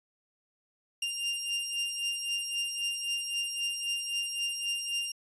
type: beating tone pair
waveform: sawtooth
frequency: 2794 / 2797.8 Hz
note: F7 / F7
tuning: 0 / +2 cents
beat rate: 3.8 Hz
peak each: -33 / -29 dBFS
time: 1.02-5.12 s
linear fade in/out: 5 ms
effects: resampled to 24000 Hz